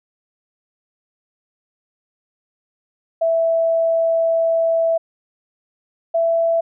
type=tone pair in turn; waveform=sine; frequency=659.3 / 665 Hz; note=E5 / E5; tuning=0 / +15 cents; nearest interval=unison; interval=15 cents; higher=second; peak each=-14 dBFS; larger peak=neither; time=3.21-4.98 / 6.14-6.61 s; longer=first; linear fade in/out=10 ms; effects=none